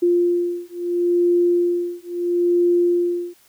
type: beating tone pair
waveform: sine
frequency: 349.2 / 349.95 Hz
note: F4 / F4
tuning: 0 / +4 cents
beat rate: 0.75 Hz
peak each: -19 dBFS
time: 0.02-3.34 s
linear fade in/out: 10 ms
effects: white hiss -55 dBFS RMS until 3.48 s